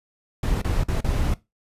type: noise with dropouts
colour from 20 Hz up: brown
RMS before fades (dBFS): -22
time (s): 0.43-1.34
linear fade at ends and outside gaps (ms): 2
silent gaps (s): 0.616-0.645 / 0.836-0.884 / 1.007-1.044
effects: noise-tail reverb RT60 0.2 s tail -18 dB re dry + resampled to 32000 Hz